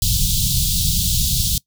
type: band-stop noise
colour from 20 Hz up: pink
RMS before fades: -18 dBFS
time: 0.02-1.58 s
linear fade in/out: 2 ms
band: 180 to 3300 Hz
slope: 48 dB/octave
effects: noise-tail reverb RT60 0.1 s tail -22 dB re dry